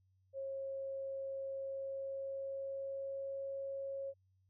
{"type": "tone with pitch glide", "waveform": "sine", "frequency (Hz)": [542, 546.7], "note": ["C#5", "C#5"], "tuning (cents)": [-39, -24], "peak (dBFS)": -39, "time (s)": [0.33, 4.14], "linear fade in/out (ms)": 50, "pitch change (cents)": 15, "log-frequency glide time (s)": [1.56, 3.43], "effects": ["added 94 Hz sine -70 dBFS peak until 4.49 s"]}